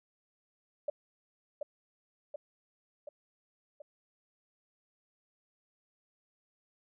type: tone with echo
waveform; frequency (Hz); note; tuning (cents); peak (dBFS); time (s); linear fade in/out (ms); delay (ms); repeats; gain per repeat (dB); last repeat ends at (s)
sine; 587.3; D5; 0; -29; 0.88-0.9; 5; 730; 4; -4; 3.82
effects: none